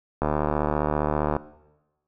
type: click train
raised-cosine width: 1 ms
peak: -9 dBFS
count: 87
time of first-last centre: 0.22-1.365 s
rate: 75.1 Hz
effects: noise-tail reverb RT60 1.0 s tail -18 dB re dry